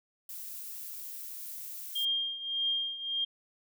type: noise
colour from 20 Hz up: violet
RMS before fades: -42 dBFS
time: 0.29-2.05 s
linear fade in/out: 2 ms
type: tone with tremolo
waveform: sine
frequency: 3211 Hz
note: G7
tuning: 41 cents sharp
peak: -26 dBFS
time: 1.95-3.25 s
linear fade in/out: 10 ms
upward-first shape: triangle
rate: 1.7 Hz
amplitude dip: 80%
effects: none